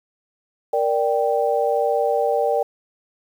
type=chord; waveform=sine; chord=G minor; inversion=first; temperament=equal; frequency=466.2 / 587.3 / 784 Hz; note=Bb4 / D5 / G5; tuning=0 / 0 / 0 cents; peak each=-21 / -21 / -22 dBFS; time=0.73-2.63 s; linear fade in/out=5 ms; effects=8-bit